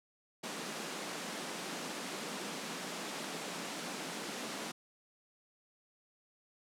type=high-pass noise; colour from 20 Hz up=pink; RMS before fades=-41 dBFS; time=0.43-4.72 s; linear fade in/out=10 ms; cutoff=170 Hz; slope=48 dB/octave; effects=low-pass 9000 Hz 12 dB/octave